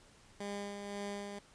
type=tone with tremolo; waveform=15% pulse; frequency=202.4 Hz; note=G#3; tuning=44 cents flat; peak=-32 dBFS; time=0.4-1.39 s; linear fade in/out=5 ms; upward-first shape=sine; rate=1.9 Hz; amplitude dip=40%; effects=pink hiss -62 dBFS RMS until 1.54 s + resampled to 22050 Hz